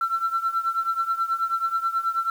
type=tone with tremolo; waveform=sine; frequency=1347 Hz; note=E6; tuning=37 cents sharp; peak=-17 dBFS; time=0.01-2.3 s; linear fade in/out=2 ms; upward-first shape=triangle; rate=9.3 Hz; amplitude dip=90%; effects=tanh soft clip ceiling -16 dBFS + 8-bit